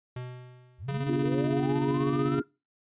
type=tone with exponential decay; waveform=square; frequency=125 Hz; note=B2; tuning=21 cents sharp; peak=-34 dBFS; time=0.16-1.13 s; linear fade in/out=5 ms; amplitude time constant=210 ms
type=linear sweep; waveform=sine; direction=up; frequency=60.3 to 1420 Hz; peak=-36 dBFS; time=0.78-2.44 s; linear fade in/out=50 ms
type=tone with tremolo; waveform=square; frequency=138.59 Hz; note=C#3; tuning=in tune; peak=-28 dBFS; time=0.88-2.4 s; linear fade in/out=10 ms; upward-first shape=square; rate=16 Hz; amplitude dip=40%
type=chord; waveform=sine; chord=B diminished seventh; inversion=none; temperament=equal with one note detuned; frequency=246.9 / 293.7 / 349.2 / 409.8 Hz; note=B3 / D4 / F4 / Ab4; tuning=0 / 0 / 0 / -23 cents; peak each=-32 / -29 / -32 / -33 dBFS; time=1.08-2.42 s; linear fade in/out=10 ms
effects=noise-tail reverb RT60 0.3 s tail -25 dB re dry + resampled to 8000 Hz